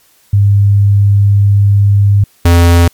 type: tone pair in turn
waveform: sine / square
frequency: 100.9 / 85.82 Hz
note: G#2 / F2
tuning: -49 / -30 cents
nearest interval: minor third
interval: 281 cents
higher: first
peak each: -4 dBFS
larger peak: neither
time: 0.33-2.24 / 2.45-2.88 s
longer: first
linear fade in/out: 5 ms
effects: white hiss -49 dBFS RMS until 2.93 s + MP3 96 kbps